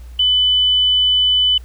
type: tone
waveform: sine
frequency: 3000 Hz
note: F#7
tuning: 23 cents sharp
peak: -11 dBFS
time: 0.19-1.58 s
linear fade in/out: 5 ms
effects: added 60 Hz sine -32 dBFS peak until 1.64 s + pink hiss -51 dBFS RMS until 1.64 s